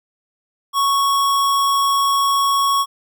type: tone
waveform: square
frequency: 1108.7 Hz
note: C#6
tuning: in tune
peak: -15 dBFS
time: 0.73-2.86 s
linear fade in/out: 50 ms
effects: none